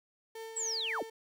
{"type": "tone with tremolo", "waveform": "35% pulse", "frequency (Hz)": 448.2, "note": "A4", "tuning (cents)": 32, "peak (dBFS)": -39, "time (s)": [0.35, 1.1], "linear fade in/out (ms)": 5, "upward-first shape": "triangle", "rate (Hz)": 3.7, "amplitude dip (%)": 40}
{"type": "linear sweep", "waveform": "sine", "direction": "down", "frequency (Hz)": [7990, 174.61], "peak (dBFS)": -32, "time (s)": [0.56, 1.03], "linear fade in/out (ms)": 10}
{"effects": []}